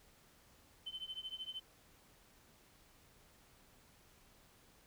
sine tone with tremolo, 3066 Hz, G7, 39 cents flat, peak -38 dBFS, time 0.86-1.6 s, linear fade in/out 10 ms, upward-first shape triangle, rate 13 Hz, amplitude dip 100%, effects tanh soft clip ceiling -37 dBFS + pink hiss -66 dBFS RMS until 4.86 s

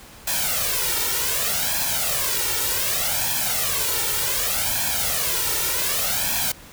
white noise with flanger, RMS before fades -23 dBFS, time 0.27-6.52 s, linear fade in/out 5 ms, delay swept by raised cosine 1.2 to 2.2 ms, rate 0.66 Hz, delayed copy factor +0.85, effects pink hiss -44 dBFS RMS until 6.72 s

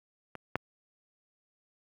clicks, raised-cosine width 0.5 ms, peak -25 / -13 dBFS, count 2, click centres 0.353 / 0.556 s, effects high-pass 80 Hz 12 dB/octave + 9-bit

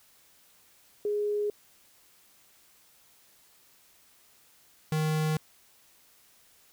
sine / square tone pair in turn, 415.3 / 155.56 Hz, G#4 / D#3, 0 / 0 cents, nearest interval octave + perfect fourth, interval 1700 cents, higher first, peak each -26 dBFS, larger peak neither, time 1.05-1.5 / 4.92-5.37 s, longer neither, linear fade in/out 2 ms, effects white hiss -61 dBFS RMS until 6.72 s

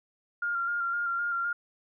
sine tone with vibrato, 1396.9 Hz, F6, in tune, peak -27 dBFS, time 0.42-1.53 s, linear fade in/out 5 ms, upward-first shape square, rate 3.9 Hz, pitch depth 21 cents each way, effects none

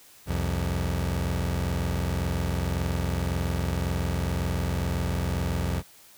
25% pulse tone pair together, 65.41 / 87.31 Hz, C2 / F2, 0 / 0 cents, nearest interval perfect fourth, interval 500 cents, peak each -25 / -24 dBFS, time 0.26-5.83 s, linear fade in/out 50 ms, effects white hiss -53 dBFS RMS until 6.17 s

